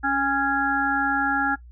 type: harmonic tone with a mistuned harmonic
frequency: 277.2 Hz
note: C#4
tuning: in tune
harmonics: 1 / 3 / 5 / 6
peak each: -27 / -25 / -24 / -25 dBFS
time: 0.03-1.56 s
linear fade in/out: 20 ms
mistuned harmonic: 3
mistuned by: -24 cents
effects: noise-tail reverb RT60 0.1 s tail -18 dB re dry + added 60 Hz sine -42 dBFS peak until 1.71 s